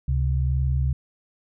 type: tone pair together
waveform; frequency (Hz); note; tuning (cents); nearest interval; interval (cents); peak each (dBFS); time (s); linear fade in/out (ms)
sine; 69.3 / 130.82; C#2 / C3; 0 / 0; major seventh; 1100; -21 / -24; 0.08-0.93; 5
effects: none